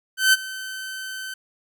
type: tone with ADSR envelope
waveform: sawtooth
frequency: 1534 Hz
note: G6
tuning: 38 cents flat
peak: -8 dBFS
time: 0.17-1.34 s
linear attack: 160 ms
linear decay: 28 ms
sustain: -19 dB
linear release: 5 ms
effects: none